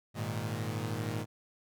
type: chord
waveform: sawtooth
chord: Ab suspended second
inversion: none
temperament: equal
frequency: 103.83 / 116.54 / 155.56 Hz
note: Ab2 / Bb2 / Eb3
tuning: 0 / 0 / 0 cents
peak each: -33 / -33 / -36 dBFS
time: 0.14-1.26 s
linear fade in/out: 50 ms
effects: none